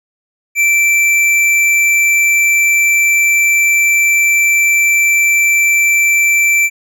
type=tone with hard clipping; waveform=sine; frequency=2338 Hz; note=D7; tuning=8 cents flat; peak=-10 dBFS; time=0.55-6.7 s; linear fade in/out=50 ms; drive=11 dB; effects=none